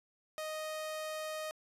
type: tone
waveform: sawtooth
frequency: 622.3 Hz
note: D#5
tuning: in tune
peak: -34 dBFS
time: 0.38-1.51 s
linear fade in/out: 0 ms
effects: resampled to 32000 Hz